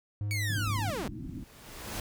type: tone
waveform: triangle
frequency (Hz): 103.2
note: G#2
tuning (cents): -10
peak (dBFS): -28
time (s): 0.21-0.9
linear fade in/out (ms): 0
type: linear sweep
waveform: sawtooth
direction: down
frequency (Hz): 2280 to 164.81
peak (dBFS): -29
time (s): 0.31-1.08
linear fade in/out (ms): 0
type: low-pass noise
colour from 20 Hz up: white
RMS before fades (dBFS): -40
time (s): 0.49-1.44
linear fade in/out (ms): 2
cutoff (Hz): 320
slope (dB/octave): 96
type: noise with exponential growth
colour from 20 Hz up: pink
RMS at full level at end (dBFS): -35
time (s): 1.03-2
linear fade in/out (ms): 2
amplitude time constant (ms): 210
effects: none